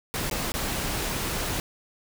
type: noise with dropouts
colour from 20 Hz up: pink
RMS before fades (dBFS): -29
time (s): 0.14-1.6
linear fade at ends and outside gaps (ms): 0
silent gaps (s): 0.298-0.312 / 0.519-0.54
effects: none

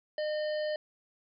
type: harmonic tone with a mistuned harmonic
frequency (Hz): 609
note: D#5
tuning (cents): -37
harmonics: 1 / 3 / 5 / 7 / 8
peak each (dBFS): -30 / -42 / -47 / -48 / -50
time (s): 0.18-0.76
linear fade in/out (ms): 2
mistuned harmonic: 8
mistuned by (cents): -17
effects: none

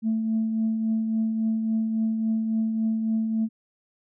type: tone with tremolo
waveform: sine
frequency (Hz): 221.9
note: A3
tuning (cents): +15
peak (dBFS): -19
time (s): 0.02-3.49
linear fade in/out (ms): 50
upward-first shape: triangle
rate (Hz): 3.6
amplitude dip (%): 45
effects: tanh soft clip ceiling -17 dBFS

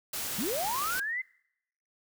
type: noise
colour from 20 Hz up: white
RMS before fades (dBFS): -35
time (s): 0.13-1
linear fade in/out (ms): 5
type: linear sweep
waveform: sine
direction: up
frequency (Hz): 164.81 to 2093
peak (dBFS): -30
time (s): 0.38-1.22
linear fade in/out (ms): 10
effects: noise-tail reverb RT60 0.8 s tail -26 dB re dry

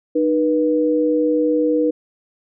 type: tone pair together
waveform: sine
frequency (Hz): 306.1 / 485.9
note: D#4 / B4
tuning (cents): -28 / -28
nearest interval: minor sixth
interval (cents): 800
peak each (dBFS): -17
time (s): 0.15-1.91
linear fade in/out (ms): 10
effects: none

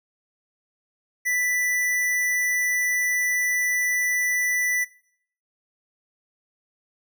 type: tone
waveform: square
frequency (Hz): 1979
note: B6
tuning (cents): +3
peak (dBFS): -22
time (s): 1.25-4.85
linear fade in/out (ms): 20
effects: noise-tail reverb RT60 0.6 s tail -19 dB re dry

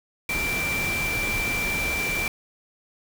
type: tone in noise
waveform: sine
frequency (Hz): 2349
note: D7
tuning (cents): 0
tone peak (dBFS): -25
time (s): 0.29-2.28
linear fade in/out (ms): 2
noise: pink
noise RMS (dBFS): -30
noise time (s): 0.29-2.28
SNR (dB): +2
effects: none

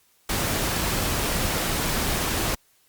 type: noise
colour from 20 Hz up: pink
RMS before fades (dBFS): -25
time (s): 0.29-2.55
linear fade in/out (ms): 5
effects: white hiss -62 dBFS RMS until 2.88 s + Opus 48 kbps

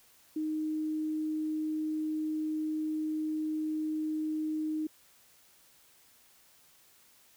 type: tone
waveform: sine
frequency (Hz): 310.3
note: D#4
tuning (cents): -5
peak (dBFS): -30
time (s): 0.36-4.87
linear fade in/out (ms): 5
effects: white hiss -62 dBFS RMS until 7.36 s

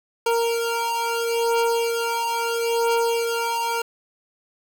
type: beating tone pair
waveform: 25% pulse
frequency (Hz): 464 / 464.75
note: A#4 / A#4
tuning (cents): -8 / -5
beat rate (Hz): 0.75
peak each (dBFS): -19 / -21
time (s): 0.26-3.82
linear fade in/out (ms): 5
effects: 7-bit

